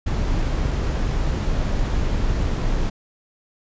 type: noise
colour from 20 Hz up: brown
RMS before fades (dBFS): -21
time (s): 0.06-2.9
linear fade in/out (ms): 10
effects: resampled to 16000 Hz